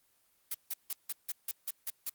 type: noise bursts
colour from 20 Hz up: blue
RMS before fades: -35 dBFS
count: 9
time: 0.51-2.096 s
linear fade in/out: 5 ms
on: 34 ms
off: 160 ms
effects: white hiss -71 dBFS RMS until 2.14 s + Opus 24 kbps